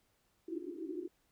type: band-pass noise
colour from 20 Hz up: white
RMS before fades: -42 dBFS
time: 0.48-1.08 s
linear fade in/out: 5 ms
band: 300 to 370 Hz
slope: 96 dB/octave
effects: pink hiss -75 dBFS RMS until 1.31 s